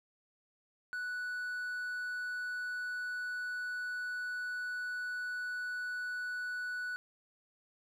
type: tone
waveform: triangle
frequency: 1480 Hz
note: F#6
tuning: in tune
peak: -34 dBFS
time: 0.93-6.96 s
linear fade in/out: 0 ms
effects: none